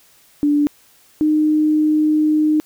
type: tone pair in turn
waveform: sine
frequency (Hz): 292.4 / 306.3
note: D4 / D#4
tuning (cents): -7 / -27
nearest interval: minor second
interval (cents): 80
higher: second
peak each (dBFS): -12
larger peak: neither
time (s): 0.43-0.67 / 1.21-2.6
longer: second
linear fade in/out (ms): 0
effects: white hiss -52 dBFS RMS until 2.65 s